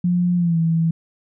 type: tone with pitch glide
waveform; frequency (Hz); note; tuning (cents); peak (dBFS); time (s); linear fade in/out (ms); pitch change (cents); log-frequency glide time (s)
sine; 177 to 164.2; F3 to E3; +23 to -6; -15; 0.04-0.91; 5; -129; 0.36-0.58
effects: none